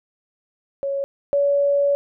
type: tone pair in turn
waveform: sine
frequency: 554.4 / 566.7 Hz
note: C#5 / C#5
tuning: 0 / +38 cents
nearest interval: unison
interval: 38 cents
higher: second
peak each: -21 / -15 dBFS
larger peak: second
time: 0.83-1.04 / 1.33-1.95 s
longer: second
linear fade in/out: 0 ms
effects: none